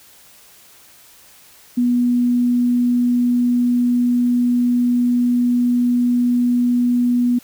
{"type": "tone", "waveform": "sine", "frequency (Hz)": 243.8, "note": "B3", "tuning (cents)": -22, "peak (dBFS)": -13, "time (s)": [1.77, 7.39], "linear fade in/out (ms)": 10, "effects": ["white hiss -47 dBFS RMS until 7.43 s"]}